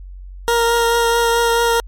20% pulse tone with vibrato, 467.1 Hz, A#4, 3 cents sharp, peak -8 dBFS, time 0.48-1.8 s, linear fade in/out 0 ms, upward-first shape triangle, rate 4.6 Hz, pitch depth 15 cents each way, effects added 46 Hz sine -31 dBFS peak until 1.87 s + MP3 64 kbps

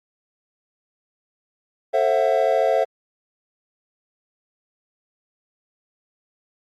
triangle chord, F# half-diminished seventh, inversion first, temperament just, 444 / 532.8 / 666 / 740 Hz, A4 / C5 / E5 / F#5, +16 / +31 / +18 / 0 cents, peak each -22 / -19 / -18 / -22 dBFS, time 1.93-2.85 s, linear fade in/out 20 ms, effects Opus 48 kbps

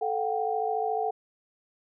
sine tone cluster, 439.5 / 723 / 777 Hz, A4 / F#5 / G5, -2 / -40 / -16 cents, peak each -30 dBFS, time 0.01-1.11 s, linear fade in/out 10 ms, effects none

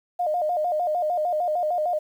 sine tone with vibrato, 659.3 Hz, E5, in tune, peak -21 dBFS, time 0.19-1.99 s, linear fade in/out 10 ms, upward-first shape square, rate 6.6 Hz, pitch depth 130 cents each way, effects 9-bit

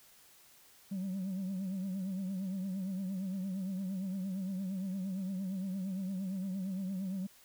sine tone with vibrato, 190 Hz, F#3, 46 cents sharp, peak -32 dBFS, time 0.91-7.27 s, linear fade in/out 10 ms, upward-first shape triangle, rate 8.7 Hz, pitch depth 90 cents each way, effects tanh soft clip ceiling -33 dBFS + white hiss -61 dBFS RMS until 7.44 s

